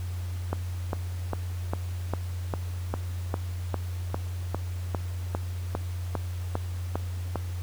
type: click train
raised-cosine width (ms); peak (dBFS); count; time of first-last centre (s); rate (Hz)
1; -14; 18; 0.53-7.357; 2.49
effects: added 89 Hz sine -30 dBFS peak until 7.62 s + pink hiss -48 dBFS RMS until 7.62 s